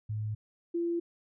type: tone pair in turn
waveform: sine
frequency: 107.2 / 341 Hz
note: A2 / F4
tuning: -45 / -41 cents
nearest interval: octave + minor sixth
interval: 2004 cents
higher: second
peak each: -31 / -28 dBFS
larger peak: second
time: 0.09-0.35 / 0.74-1 s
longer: neither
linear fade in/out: 10 ms
effects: none